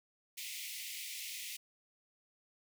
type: high-pass noise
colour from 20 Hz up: pink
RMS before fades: -44 dBFS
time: 0.37-1.57 s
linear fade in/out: 10 ms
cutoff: 2000 Hz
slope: 96 dB/octave
effects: none